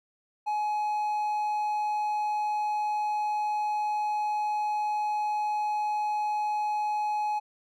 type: tone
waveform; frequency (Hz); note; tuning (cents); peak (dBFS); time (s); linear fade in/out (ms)
triangle; 843; G#5; +26; -24; 0.46-7.4; 20
effects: none